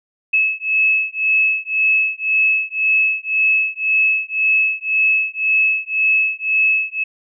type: beating tone pair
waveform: sine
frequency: 2590 / 2591.9 Hz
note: E7 / E7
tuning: -31 / -30 cents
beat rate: 1.9 Hz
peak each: -17 dBFS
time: 0.33-7.04 s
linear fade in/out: 10 ms
effects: none